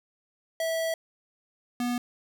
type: tone pair in turn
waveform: square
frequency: 653 / 243.6 Hz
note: E5 / B3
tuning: -17 / -24 cents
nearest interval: octave + perfect fourth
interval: 1707 cents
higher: first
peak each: -27 dBFS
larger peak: neither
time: 0.6-0.94 / 1.8-1.98 s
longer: first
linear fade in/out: 2 ms
effects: none